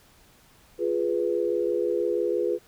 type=chord; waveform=sine; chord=F diminished; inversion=none; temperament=equal; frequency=349.2 / 415.3 / 493.9 Hz; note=F4 / Ab4 / Cb5; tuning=0 / 0 / 0 cents; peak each=-27 dBFS; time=0.78-2.59 s; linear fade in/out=50 ms; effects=pink hiss -57 dBFS RMS until 2.67 s